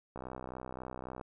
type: click train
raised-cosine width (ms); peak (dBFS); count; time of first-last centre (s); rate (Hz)
1; -28; 68; 0.16-1.212; 63.7
effects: none